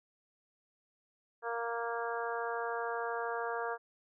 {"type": "harmonic tone", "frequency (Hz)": 233.1, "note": "A#3", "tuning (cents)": 0, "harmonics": [2, 3, 4, 5, 6, 7], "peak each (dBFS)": [-38, -40, -41, -42, -43, -43], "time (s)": [1.42, 3.78], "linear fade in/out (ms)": 50, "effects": []}